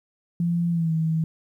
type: tone with pitch glide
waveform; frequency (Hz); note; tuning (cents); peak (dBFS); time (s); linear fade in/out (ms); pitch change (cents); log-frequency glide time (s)
sine; 171.2 to 160.66; F3 to E3; -34 to -44; -20; 0.4-1.24; 2; -110; 0.7-0.92
effects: 10-bit